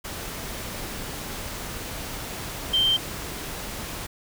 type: tone in noise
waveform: sine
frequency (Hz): 3136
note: G7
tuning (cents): 0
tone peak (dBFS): -18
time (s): 2.73-2.97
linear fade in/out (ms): 10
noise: pink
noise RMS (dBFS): -34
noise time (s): 0.04-4.07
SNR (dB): +13
effects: none